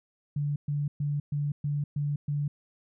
sine tone bursts, 145.3 Hz, D3, 18 cents flat, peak -26 dBFS, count 7, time 0.36-2.48 s, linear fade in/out 5 ms, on 200 ms, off 120 ms, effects none

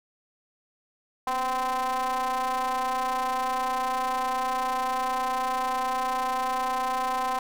square ring-modulated tone, 130.81 Hz, C3, in tune, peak -23 dBFS, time 1.27-7.39 s, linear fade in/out 2 ms, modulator 901 Hz, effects none

